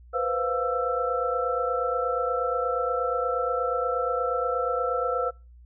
sine tone cluster, 489.6 / 518 / 701 / 1331 Hz, B4 / C5 / F5 / E6, -15 / -17 / +6 / +16 cents, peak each -29 / -29 / -32 / -28 dBFS, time 0.13-5.31 s, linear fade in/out 20 ms, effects noise-tail reverb RT60 0.3 s tail -25 dB re dry + added 60 Hz sine -47 dBFS peak until 5.65 s

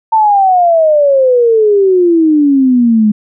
sine exponential sweep, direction down, 901 to 207.7 Hz, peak -5 dBFS, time 0.12-3.12 s, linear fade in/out 10 ms, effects none

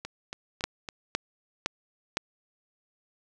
two click trains, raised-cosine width 0.2 ms, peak -19 / -9 dBFS, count 4 / 4, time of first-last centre 0.05-0.888 / 0.64-2.171 s, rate 3.58 / 1.96 Hz, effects none

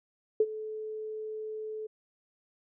sine tone with ADSR envelope, 433.2 Hz, A4, 27 cents flat, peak -18 dBFS, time 0.4-1.87 s, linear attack 4 ms, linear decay 48 ms, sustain -17 dB, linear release 10 ms, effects none

